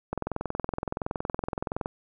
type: click train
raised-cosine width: 1 ms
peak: -15 dBFS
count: 38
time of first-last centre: 0.13-1.859 s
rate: 21.4 Hz
effects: none